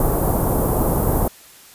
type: band-stop noise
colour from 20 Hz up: pink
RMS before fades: -18 dBFS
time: 0-1.28 s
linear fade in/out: 2 ms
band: 990 to 12000 Hz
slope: 24 dB/octave
effects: white hiss -45 dBFS RMS until 1.74 s + resampled to 32000 Hz